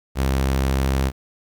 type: tone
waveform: sawtooth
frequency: 66.8 Hz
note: C2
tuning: 36 cents sharp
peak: -14 dBFS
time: 0.15-1.12 s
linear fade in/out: 50 ms
effects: 9-bit